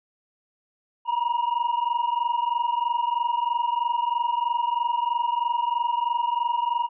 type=tone pair together; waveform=triangle; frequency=940.9 / 964 Hz; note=A#5 / B5; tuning=+16 / -42 cents; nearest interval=unison; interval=42 cents; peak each=-23 dBFS; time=1.05-6.89 s; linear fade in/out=50 ms; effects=resampled to 8000 Hz